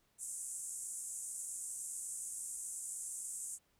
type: band-pass noise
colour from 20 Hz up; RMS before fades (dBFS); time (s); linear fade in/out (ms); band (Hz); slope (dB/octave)
white; -44; 0.18-3.59; 50; 7300 to 9600; 48
effects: pink hiss -75 dBFS RMS until 3.79 s